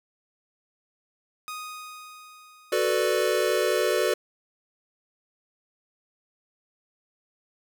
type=tone with exponential decay; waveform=sawtooth; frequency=1244.5 Hz; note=D#6; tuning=in tune; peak=-29 dBFS; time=1.48-3.97 s; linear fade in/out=0 ms; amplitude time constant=540 ms
type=chord; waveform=square; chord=B minor seventh; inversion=second; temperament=equal; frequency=370 / 440 / 493.9 / 587.3 Hz; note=F#4 / A4 / B4 / D5; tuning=0 / 0 / 0 / 0 cents; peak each=-28 dBFS; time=2.72-4.14 s; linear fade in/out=5 ms
effects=none